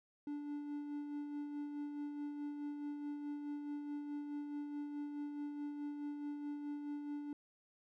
triangle tone with tremolo, 291.6 Hz, D4, 12 cents flat, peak -37 dBFS, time 0.27-7.33 s, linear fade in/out 2 ms, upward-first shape sine, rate 4.7 Hz, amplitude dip 40%, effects none

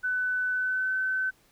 sine tone with pitch glide, 1500 to 1524.5 Hz, F#6 to G6, +23 to -49 cents, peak -25 dBFS, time 0.03-1.31 s, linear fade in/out 20 ms, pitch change +28 cents, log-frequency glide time 0.48-0.95 s, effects pink hiss -63 dBFS RMS until 1.51 s

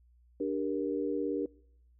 sine chord, G minor, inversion second, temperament just, 294 / 392 / 470.4 Hz, D4 / G4 / Bb4, +2 / 0 / +16 cents, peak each -33 / -35 / -34 dBFS, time 0.4-1.46 s, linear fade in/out 5 ms, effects noise-tail reverb RT60 0.7 s tail -24 dB re dry + added 60 Hz sine -60 dBFS peak until 1.99 s

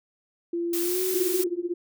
sine tone with pitch glide, 342 to 370.8 Hz, F4 to F#4, -36 to +4 cents, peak -25 dBFS, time 0.53-1.47 s, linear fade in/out 5 ms, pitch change +140 cents, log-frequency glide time 0.8-1.01 s
blue noise, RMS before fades -30 dBFS, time 0.73-1.44 s, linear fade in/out 5 ms
sine tone with tremolo, 349.2 Hz, F4, in tune, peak -22 dBFS, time 1.14-1.74 s, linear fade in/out 5 ms, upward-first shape triangle, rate 16 Hz, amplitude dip 100%
effects none

